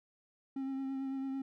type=tone with vibrato; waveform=triangle; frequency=268.5 Hz; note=C4; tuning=45 cents sharp; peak=-33 dBFS; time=0.56-1.42 s; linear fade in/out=5 ms; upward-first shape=triangle; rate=9 Hz; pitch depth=24 cents each way; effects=none